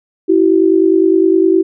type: tone pair together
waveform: sine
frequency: 329.6 / 379.4 Hz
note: E4 / F#4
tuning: 0 / +43 cents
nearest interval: major second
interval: 243 cents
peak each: -10 dBFS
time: 0.28-1.63 s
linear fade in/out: 20 ms
effects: none